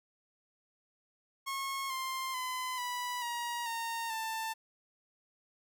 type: tone with pitch steps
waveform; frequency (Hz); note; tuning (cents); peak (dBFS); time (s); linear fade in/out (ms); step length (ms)
sawtooth; 1088 / 1052.2 / 1017.5 / 984 / 951.5 / 920.2 / 889.9; C#6 / C6 / C6 / B5 / A#5 / A#5 / A5; -33 / +9 / -49 / -7 / +35 / -23 / +19; -31; 1.46-4.54; 20; 440
effects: none